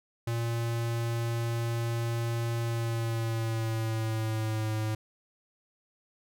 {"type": "tone with pitch glide", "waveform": "square", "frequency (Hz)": [116.54, 108.74], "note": ["A#2", "A2"], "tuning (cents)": [0, -20], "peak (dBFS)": -29, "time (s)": [0.27, 4.95], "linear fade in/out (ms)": 5, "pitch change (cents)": -120, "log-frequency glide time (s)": [2.61, 4.72], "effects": []}